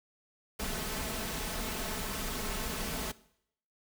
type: noise with comb filter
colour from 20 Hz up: pink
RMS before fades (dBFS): -36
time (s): 0.59-3.12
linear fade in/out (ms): 10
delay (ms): 4.6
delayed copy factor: +0.55
effects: noise-tail reverb RT60 0.7 s tail -19 dB re dry